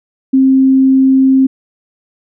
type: tone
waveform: sine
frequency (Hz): 265.3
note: C4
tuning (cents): +24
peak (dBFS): -5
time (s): 0.33-1.47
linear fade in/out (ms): 10
effects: none